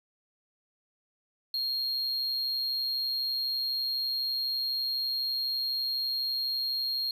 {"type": "tone", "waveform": "triangle", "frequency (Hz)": 4244, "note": "C8", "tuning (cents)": 24, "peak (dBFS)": -27, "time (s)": [1.54, 7.11], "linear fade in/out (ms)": 2, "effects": []}